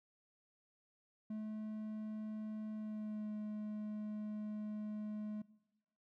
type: tone with pitch glide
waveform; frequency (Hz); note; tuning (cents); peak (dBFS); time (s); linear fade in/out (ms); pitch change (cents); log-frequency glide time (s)
triangle; 215.4 to 211.9; A3 to G#3; -37 to +35; -38; 1.3-5.42; 5; -28; 2.73-3.32
effects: noise-tail reverb RT60 1.0 s tail -20 dB re dry